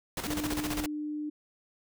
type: noise with tremolo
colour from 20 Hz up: pink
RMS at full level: -33 dBFS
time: 0.17-0.86 s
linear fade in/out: 2 ms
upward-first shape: square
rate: 15 Hz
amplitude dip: 65%
type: tone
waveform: sine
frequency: 300 Hz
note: D4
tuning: 37 cents sharp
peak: -32 dBFS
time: 0.27-1.3 s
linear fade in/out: 10 ms
effects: none